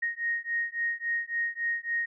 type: beating tone pair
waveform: sine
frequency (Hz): 1864.7 / 1868.3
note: A#6 / A#6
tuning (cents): 0 / +3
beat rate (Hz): 3.6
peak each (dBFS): -31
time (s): 0.02-2.06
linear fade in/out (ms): 10
effects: none